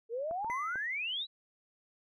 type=exponential sweep; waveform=sine; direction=up; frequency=440 to 4013 Hz; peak=-33 dBFS; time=0.09-1.27 s; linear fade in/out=50 ms
type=clicks; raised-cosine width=1 ms; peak=-32 dBFS; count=4; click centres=0.311 / 0.446 / 0.499 / 0.757 s
type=tone with exponential decay; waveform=triangle; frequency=2033 Hz; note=B6; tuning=50 cents sharp; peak=-34 dBFS; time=0.5-1.24 s; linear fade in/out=1 ms; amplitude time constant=160 ms
effects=none